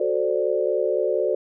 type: chord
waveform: sine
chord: D dominant seventh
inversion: first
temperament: equal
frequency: 370 / 440 / 523.3 / 587.3 Hz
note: F#4 / A4 / C5 / D5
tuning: 0 / 0 / 0 / 0 cents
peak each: -25 dBFS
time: 0-1.35 s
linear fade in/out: 5 ms
effects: none